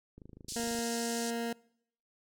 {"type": "click train", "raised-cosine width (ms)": 3, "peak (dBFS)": -37, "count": 17, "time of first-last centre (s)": [0.18, 0.788], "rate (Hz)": 26.3}
{"type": "band-pass noise", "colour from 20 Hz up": "pink", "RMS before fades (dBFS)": -41, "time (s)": [0.48, 1.31], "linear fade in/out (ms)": 10, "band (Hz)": [4600, 9200], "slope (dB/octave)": 24}
{"type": "tone", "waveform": "20% pulse", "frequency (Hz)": 233.1, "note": "A#3", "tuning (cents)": 0, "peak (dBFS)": -28, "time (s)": [0.56, 1.53], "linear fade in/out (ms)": 5}
{"effects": ["noise-tail reverb RT60 0.7 s tail -24 dB re dry"]}